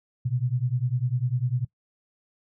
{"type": "beating tone pair", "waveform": "sine", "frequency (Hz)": [119.8, 129.8], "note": ["A#2", "C3"], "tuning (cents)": [48, -13], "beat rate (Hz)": 10, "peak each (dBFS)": -26, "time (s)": [0.25, 1.65], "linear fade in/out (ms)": 10, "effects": ["noise-tail reverb RT60 0.1 s tail -21 dB re dry"]}